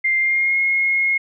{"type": "tone with pitch glide", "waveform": "sine", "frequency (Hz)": [2099, 2156], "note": ["C7", "C#7"], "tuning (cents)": [5, -49], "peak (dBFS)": -15, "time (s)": [0.04, 1.18], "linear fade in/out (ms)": 10, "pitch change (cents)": 46, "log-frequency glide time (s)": [0.18, 0.58], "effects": []}